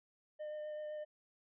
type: tone with vibrato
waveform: triangle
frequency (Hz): 606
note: D#5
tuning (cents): -46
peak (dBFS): -39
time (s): 0.39-1.05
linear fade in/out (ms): 20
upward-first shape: triangle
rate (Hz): 7.8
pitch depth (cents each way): 13
effects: resampled to 8000 Hz